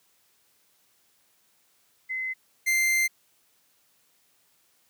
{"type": "tone pair in turn", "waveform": ["sine", "45% pulse"], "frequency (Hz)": [2048, 2089], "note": ["C7", "C7"], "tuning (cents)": [-38, -3], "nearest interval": "unison", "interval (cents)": 35, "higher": "second", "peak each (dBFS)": [-28, -21], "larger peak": "second", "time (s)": [[2.09, 2.34], [2.66, 3.08]], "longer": "second", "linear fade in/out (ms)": 20, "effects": ["white hiss -66 dBFS RMS until 4.89 s", "high-pass 80 Hz 12 dB/octave"]}